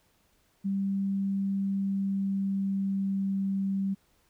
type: tone with pitch glide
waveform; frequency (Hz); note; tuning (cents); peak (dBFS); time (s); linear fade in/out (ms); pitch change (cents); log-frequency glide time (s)
sine; 196 to 194.76; G3 to G3; 0 to -11; -26; 0.64-3.95; 20; -11; 1.66-3.55
effects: pink hiss -68 dBFS RMS until 4.29 s